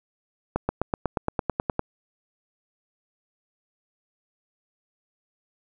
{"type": "accelerating click train", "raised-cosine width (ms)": 1, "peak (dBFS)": -9, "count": 12, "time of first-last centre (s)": [0.56, 1.794], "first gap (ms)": 130, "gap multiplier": 0.97, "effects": []}